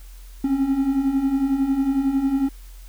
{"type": "beating tone pair", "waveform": "triangle", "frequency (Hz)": [263.2, 274.2], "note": ["C4", "C#4"], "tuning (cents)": [10, -19], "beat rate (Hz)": 11, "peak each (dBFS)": [-23, -17], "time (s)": [0.44, 2.49], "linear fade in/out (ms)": 5, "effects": ["added 43 Hz sine -38 dBFS peak until 2.88 s", "white hiss -52 dBFS RMS until 2.88 s"]}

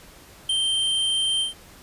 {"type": "tone with ADSR envelope", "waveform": "square", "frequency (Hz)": 3137, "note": "G7", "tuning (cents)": 1, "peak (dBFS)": -19, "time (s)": [0.49, 1.54], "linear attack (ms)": 6, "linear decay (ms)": 8, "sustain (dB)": -2, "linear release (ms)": 130, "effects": ["pink hiss -48 dBFS RMS until 1.82 s", "resampled to 32000 Hz"]}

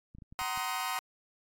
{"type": "clicks", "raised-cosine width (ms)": 5, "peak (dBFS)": -37, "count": 6, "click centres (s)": [0.15, 0.185, 0.222, 0.325, 0.416, 0.575]}
{"type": "chord", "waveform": "sawtooth", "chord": "C half-diminished seventh", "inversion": "second", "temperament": "just", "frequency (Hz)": [753.5, 941.9, 1046.5, 1255.8], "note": ["Gb5", "Bb5", "C6", "Eb6"], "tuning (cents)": [31, 18, 0, 16], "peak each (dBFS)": -34, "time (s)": [0.39, 0.99], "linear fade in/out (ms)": 0}
{"effects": ["AAC 48 kbps"]}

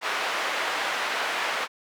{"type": "band-pass noise", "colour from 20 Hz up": "white", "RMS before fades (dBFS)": -28, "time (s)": [0.01, 1.68], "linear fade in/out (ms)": 50, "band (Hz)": [570, 2100], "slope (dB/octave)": 12, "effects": []}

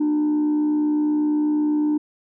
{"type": "tone with frequency modulation", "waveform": "sine", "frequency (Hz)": 300.4, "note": "D4", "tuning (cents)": 39, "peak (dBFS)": -15, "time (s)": [0, 1.98], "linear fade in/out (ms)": 10, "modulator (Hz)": 68.1, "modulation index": 0.21, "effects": ["tanh soft clip ceiling -16 dBFS"]}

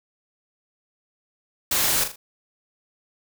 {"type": "noise with echo", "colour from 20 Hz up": "white", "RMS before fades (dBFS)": -22, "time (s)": [1.71, 2.04], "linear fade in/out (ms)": 5, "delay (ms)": 40, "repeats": 3, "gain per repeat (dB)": -8, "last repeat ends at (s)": 2.16, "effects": []}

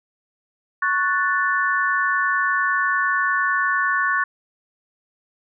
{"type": "chord", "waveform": "sine", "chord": "F# minor", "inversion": "second", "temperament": "equal", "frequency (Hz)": [1108.7, 1480, 1760], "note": ["C#6", "F#6", "A6"], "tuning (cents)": [0, 0, 0], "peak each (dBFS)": -22, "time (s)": [0.82, 4.24], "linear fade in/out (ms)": 5, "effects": []}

